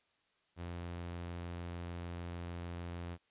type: tone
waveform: sawtooth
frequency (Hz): 86.6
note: F2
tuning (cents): -14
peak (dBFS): -37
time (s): 0.56-3.18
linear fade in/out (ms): 50
effects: white hiss -75 dBFS RMS until 3.3 s + resampled to 8000 Hz